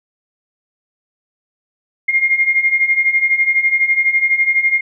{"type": "beating tone pair", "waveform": "sine", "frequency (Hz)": [2118, 2130], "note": ["C7", "C7"], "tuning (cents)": [21, 30], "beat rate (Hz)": 12, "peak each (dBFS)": [-17, -13], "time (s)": [2.08, 4.81], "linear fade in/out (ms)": 10, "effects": []}